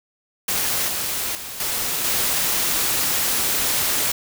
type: noise with level steps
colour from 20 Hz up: white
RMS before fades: -22 / -25 / -33 / -24 / -21 dBFS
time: 0.48-4.12 s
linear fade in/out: 5 ms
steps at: 0.88 / 1.35 / 1.6 / 2.04 s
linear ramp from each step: 2 ms
effects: none